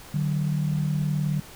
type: tone pair together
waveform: sine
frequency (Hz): 150.17 / 189.2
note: D3 / F#3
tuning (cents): +39 / +39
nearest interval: major third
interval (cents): 400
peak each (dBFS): -23 / -29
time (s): 0.14-1.4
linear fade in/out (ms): 5
effects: pink hiss -45 dBFS RMS until 1.55 s